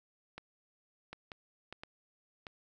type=clicks; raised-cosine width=0.3 ms; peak=-28 dBFS; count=6; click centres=0.38 / 1.13 / 1.318 / 1.726 / 1.835 / 2.468 s; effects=none